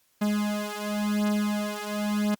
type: beating tone pair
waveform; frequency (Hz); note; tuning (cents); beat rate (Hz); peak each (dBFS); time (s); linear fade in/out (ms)
45% pulse; 208.1 / 209.04; G#3 / G#3; +4 / +12; 0.94; -28; 0.21-2.35; 10
effects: white hiss -67 dBFS RMS until 2.39 s + Opus 48 kbps